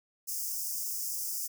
white high-pass noise, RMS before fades -35 dBFS, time 0.27-1.48 s, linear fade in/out 20 ms, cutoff 5000 Hz, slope 96 dB/octave, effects none

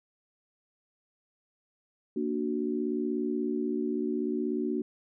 sine chord, Bb augmented, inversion none, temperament equal, 233.1 / 293.7 / 370 Hz, Bb3 / D4 / F#4, 0 / 0 / 0 cents, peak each -32 dBFS, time 2.16-4.82 s, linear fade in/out 5 ms, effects none

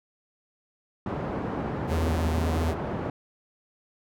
pink band-pass noise, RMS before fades -31 dBFS, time 1.06-3.1 s, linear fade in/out 2 ms, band 100 to 920 Hz, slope 12 dB/octave
square tone with vibrato, 80.7 Hz, E2, 36 cents flat, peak -25 dBFS, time 1.87-2.75 s, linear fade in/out 50 ms, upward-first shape triangle, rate 15 Hz, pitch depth 57 cents each way
effects none

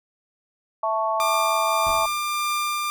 sine chord, A major, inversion second, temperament equal, 659.3 / 880 / 1108.7 Hz, E5 / A5 / C#6, 0 / 0 / 0 cents, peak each -25 dBFS, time 0.83-2.06 s, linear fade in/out 5 ms
sawtooth tone with tremolo, 1194 Hz, D6, 28 cents sharp, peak -18 dBFS, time 1.2-2.9 s, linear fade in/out 0 ms, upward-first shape triangle, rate 1.7 Hz, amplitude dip 25%
brown noise with exponential decay, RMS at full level -34 dBFS, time 1.86-2.37 s, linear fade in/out 5 ms, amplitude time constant 110 ms
effects none

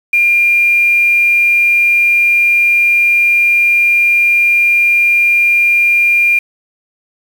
sine tone with quantisation, 2400 Hz, D7, 37 cents sharp, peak -7 dBFS, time 0.13-6.39 s, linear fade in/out 5 ms, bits 5, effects none

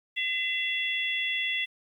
harmonic tone, 678 Hz, E5, 49 cents sharp, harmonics 3 / 4 / 5, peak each -30 / -31 / -32 dBFS, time 0.16-1.66 s, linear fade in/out 20 ms, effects 10-bit

